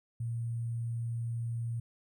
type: tone with sample-and-hold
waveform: sine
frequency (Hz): 116.54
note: A#2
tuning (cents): 0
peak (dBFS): -32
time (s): 0.2-1.8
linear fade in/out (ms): 5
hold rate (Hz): 8820
effects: none